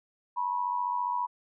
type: tone with amplitude modulation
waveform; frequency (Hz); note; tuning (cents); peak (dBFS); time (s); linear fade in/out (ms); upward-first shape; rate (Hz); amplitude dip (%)
sine; 975; B5; -23; -24; 0.36-1.27; 20; sine; 94.8; 70
effects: none